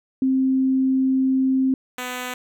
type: tone pair in turn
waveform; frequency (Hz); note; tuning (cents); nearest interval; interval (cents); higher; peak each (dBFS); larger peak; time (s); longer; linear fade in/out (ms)
sine / 5% pulse; 263.3 / 250.2; C4 / B3; +11 / +23; minor second; 88; first; -16; neither; 0.22-1.74 / 1.98-2.34; first; 2
effects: none